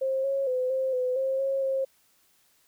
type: tone with pitch steps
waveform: sine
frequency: 531 / 547 / 508 / 526 / 505 / 532 / 542 / 535 Hz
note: C5 / C#5 / B4 / C5 / B4 / C5 / C#5 / C5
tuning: +25 / -23 / +49 / +9 / +39 / +29 / -39 / +38 cents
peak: -24 dBFS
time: 0.01-1.85 s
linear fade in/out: 10 ms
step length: 230 ms
effects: white hiss -65 dBFS RMS until 2.67 s